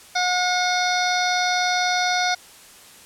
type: harmonic tone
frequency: 724 Hz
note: F#5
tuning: 38 cents flat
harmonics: 1 / 2 / 3 / 5 / 6 / 7 / 8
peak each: -22 / -25 / -27 / -29 / -30 / -30 / -31 dBFS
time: 0.15-2.35 s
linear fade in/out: 10 ms
effects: white hiss -46 dBFS RMS until 3.05 s + low-pass 11000 Hz 12 dB/octave